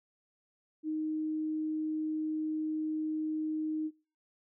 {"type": "tone", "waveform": "sine", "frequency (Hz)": 311.1, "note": "D#4", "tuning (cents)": 0, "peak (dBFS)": -31, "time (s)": [0.83, 3.91], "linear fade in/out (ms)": 50, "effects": ["noise-tail reverb RT60 0.4 s tail -26 dB re dry"]}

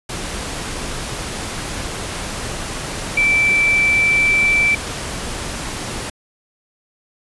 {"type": "tone in noise", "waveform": "sine", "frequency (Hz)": 2330, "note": "D7", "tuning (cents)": -14, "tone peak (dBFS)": -12, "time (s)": [3.17, 4.75], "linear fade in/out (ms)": 5, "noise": "pink", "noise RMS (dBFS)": -26, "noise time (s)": [0.09, 6.1], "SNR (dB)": 11, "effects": ["resampled to 24000 Hz"]}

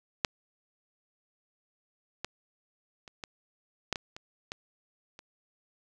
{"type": "clicks", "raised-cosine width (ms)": 0.2, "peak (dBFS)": [-7, -16, -29, -21, -11, -17, -25, -19, -29], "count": 9, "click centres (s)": [0.248, 2.246, 3.078, 3.238, 3.927, 3.958, 4.165, 4.519, 5.191], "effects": []}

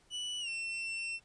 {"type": "tone with pitch glide", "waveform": "40% pulse", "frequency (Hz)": [2960, 2699], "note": ["F#7", "E7"], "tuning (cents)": [0, 40], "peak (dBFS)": -35, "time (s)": [0.1, 1.2], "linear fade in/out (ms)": 50, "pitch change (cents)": -160, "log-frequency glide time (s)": [0.4, 0.49], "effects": ["pink hiss -67 dBFS RMS until 1.24 s", "resampled to 22050 Hz"]}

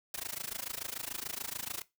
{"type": "noise with amplitude modulation", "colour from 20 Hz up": "white", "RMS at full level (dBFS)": -36, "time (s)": [0.14, 1.82], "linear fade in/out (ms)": 2, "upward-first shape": "sine", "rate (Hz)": 26.9, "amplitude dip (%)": 100, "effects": ["noise-tail reverb RT60 0.2 s tail -18 dB re dry"]}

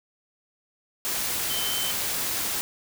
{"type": "tone in noise", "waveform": "sine", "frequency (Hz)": 3078, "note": "G7", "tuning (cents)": -32, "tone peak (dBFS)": -30, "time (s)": [1.5, 1.91], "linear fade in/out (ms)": 0, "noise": "white", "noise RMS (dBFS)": -28, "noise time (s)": [1.05, 2.61], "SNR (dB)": -5, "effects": []}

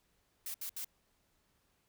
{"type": "noise bursts", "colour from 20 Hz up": "blue", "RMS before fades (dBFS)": -41, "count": 3, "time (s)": [0.46, 0.846], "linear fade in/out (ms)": 2, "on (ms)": 82, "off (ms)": 70, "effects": ["pink hiss -75 dBFS RMS until 1.88 s"]}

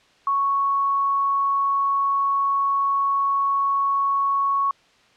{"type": "tone", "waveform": "sine", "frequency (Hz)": 1108.7, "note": "C#6", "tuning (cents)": 0, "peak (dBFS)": -18, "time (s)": [0.27, 4.71], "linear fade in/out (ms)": 2, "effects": ["white hiss -56 dBFS RMS until 5.16 s", "low-pass 4000 Hz 12 dB/octave"]}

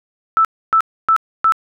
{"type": "tone bursts", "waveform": "sine", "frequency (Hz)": 1318.5, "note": "E6", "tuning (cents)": 0, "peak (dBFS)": -9, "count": 4, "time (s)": [0.37, 1.522], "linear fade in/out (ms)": 0, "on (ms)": 78, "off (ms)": 280, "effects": []}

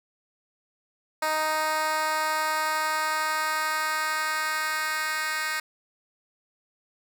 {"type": "tone with high-pass filter sweep", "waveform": "10% pulse", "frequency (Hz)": 311.1, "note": "D#4", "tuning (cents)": 0, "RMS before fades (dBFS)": -27, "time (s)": [1.22, 5.6], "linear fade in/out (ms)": 5, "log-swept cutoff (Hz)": [720, 1700], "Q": 1.4, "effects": []}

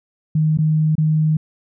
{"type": "tone with dropouts", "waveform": "sine", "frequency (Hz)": 155.56, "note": "D#3", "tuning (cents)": 0, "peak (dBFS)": -13, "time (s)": [0.35, 1.37], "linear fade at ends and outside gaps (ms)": 5, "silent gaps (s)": [[0.574, 0.586], [0.954, 0.98]], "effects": []}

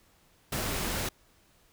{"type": "noise", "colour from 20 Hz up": "pink", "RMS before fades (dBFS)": -32, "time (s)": [0.52, 1.09], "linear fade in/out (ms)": 5, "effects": ["pink hiss -64 dBFS RMS until 1.72 s"]}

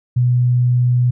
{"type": "tone", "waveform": "sine", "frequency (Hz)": 123.47, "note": "B2", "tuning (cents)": 0, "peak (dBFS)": -11, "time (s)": [0.16, 1.11], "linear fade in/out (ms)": 10, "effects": []}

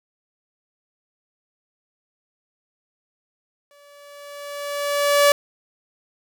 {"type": "tone with exponential growth", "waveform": "sawtooth", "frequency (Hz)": 575, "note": "D5", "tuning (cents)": -37, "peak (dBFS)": -7, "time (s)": [3.71, 5.32], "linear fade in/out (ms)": 1, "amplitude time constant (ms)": 350, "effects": []}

